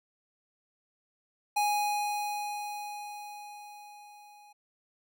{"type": "tone with level ramp", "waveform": "square", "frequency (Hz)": 829, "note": "G#5", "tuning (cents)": -3, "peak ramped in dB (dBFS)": [-25, -54], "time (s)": [1.56, 4.53], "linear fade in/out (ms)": 10, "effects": []}